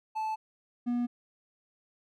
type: tone pair in turn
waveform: triangle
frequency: 873 / 241.9 Hz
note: A5 / B3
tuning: -14 / -36 cents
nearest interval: octave + minor seventh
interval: 2222 cents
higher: first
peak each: -28 / -25 dBFS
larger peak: second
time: 0.15-0.36 / 0.86-1.07 s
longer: neither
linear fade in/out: 20 ms
effects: none